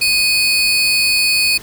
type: tone pair together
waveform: 40% pulse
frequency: 2498 / 4451 Hz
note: D#7 / C#8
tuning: +6 / +6 cents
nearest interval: minor seventh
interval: 1000 cents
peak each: -14 dBFS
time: 0.01-1.58 s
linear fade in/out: 10 ms
effects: pink hiss -37 dBFS RMS until 1.62 s